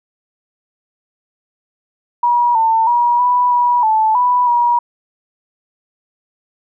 sine tone with pitch steps, 961 / 898 / 959 / 984 / 971 / 874 / 986 / 958 Hz, B5 / A5 / A#5 / B5 / B5 / A5 / B5 / A#5, -48 / +35 / +49 / -7 / -30 / -12 / -3 / +47 cents, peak -10 dBFS, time 2.23-4.79 s, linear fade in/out 5 ms, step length 320 ms, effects none

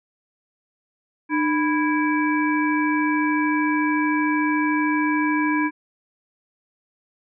harmonic tone with a mistuned harmonic, 329.6 Hz, E4, in tune, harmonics 1 / 3 / 5 / 7, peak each -20 / -25 / -27 / -28 dBFS, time 1.29-5.71 s, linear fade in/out 50 ms, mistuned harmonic 1, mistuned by -150 cents, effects none

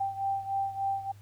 sine beating tone pair, 784 / 787.4 Hz, G5 / G5, 0 / +8 cents, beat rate 3.4 Hz, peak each -30 / -34 dBFS, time 0-1.12 s, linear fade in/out 10 ms, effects added 101 Hz sine -49 dBFS peak until 1.21 s + pink hiss -62 dBFS RMS until 1.21 s

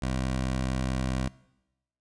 15% pulse tone, 64.6 Hz, C2, 21 cents flat, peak -21 dBFS, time 0.02-1.28 s, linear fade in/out 5 ms, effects noise-tail reverb RT60 0.9 s tail -21 dB re dry + resampled to 22050 Hz

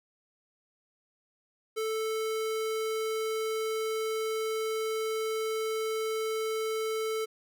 square tone, 440 Hz, A4, in tune, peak -30 dBFS, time 1.76-7.26 s, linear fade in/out 20 ms, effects none

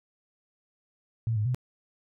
sine tone with pitch steps, 113.8 / 105.7 / 125.6 Hz, A#2 / G#2 / B2, -41 / +31 / +30 cents, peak -24 dBFS, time 1.27-1.546 s, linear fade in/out 0 ms, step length 92 ms, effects none

